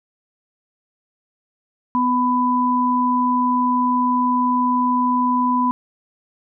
sine tone pair together, 249.2 / 996.8 Hz, B3 / B5, +16 / +16 cents, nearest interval 2 octaves, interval 2400 cents, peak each -19 / -17 dBFS, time 1.95-5.71 s, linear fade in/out 0 ms, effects none

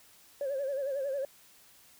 sine tone with vibrato, 549 Hz, C#5, 17 cents flat, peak -29 dBFS, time 0.41-1.25 s, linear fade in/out 2 ms, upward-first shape sine, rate 11 Hz, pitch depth 82 cents each way, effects tanh soft clip ceiling -27 dBFS + white hiss -59 dBFS RMS until 1.99 s

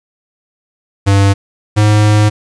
square tone pair in turn, 99 / 105.66 Hz, G2 / G#2, +18 / +30 cents, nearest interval minor second, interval 112 cents, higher second, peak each -7 dBFS, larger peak neither, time 1.06-1.34 / 1.76-2.3 s, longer second, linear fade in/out 20 ms, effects resampled to 22050 Hz + 8-bit

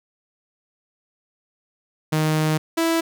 sawtooth tone pair in turn, 155.56 / 329.6 Hz, D#3 / E4, 0 / 0 cents, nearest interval octave + minor second, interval 1300 cents, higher second, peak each -14 dBFS, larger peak neither, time 2.12-2.58 / 2.77-3.01 s, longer first, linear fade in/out 10 ms, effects none

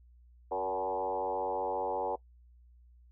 sine tone with frequency modulation, 659.3 Hz, E5, in tune, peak -30 dBFS, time 0.51-2.16 s, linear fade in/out 10 ms, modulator 94.7 Hz, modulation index 2.8, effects noise-tail reverb RT60 0.1 s tail -21 dB re dry + added 60 Hz sine -56 dBFS peak until 3.11 s

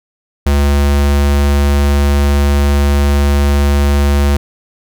square tone, 71.2 Hz, C#2, 47 cents sharp, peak -9 dBFS, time 0.46-4.37 s, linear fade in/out 5 ms, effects none

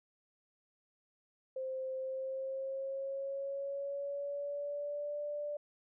sine tone with pitch glide, 523.3 to 587.4 Hz, C5 to D5, 0 to 0 cents, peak -36 dBFS, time 1.56-5.57 s, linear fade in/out 5 ms, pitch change +200 cents, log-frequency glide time 1.96-5.19 s, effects none

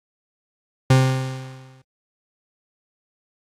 40% pulse tone with exponential decay, 131 Hz, C3, 2 cents sharp, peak -9 dBFS, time 0.9-1.82 s, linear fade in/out 5 ms, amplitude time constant 200 ms, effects low-pass 9000 Hz 12 dB/octave + AAC 48 kbps

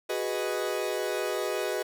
40% pulse chord, G# minor seventh, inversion third, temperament equal, 370 / 415.3 / 493.9 / 622.3 Hz, F#4 / G#4 / B4 / D#5, 0 / 0 / 0 / 0 cents, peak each -33 dBFS, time 0.09-1.83 s, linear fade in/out 10 ms, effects none

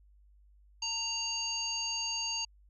harmonic tone with a mistuned harmonic, 930 Hz, A#5, 4 cents flat, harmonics 1 / 3 / 5 / 7, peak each -43 / -38 / -35 / -38 dBFS, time 0.82-2.45 s, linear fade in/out 5 ms, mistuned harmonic 1, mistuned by -33 cents, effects added 50 Hz sine -58 dBFS peak until 2.69 s

